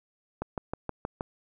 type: click train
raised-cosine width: 1 ms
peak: -17 dBFS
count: 6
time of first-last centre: 0.42-1.209 s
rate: 6.34 Hz
effects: none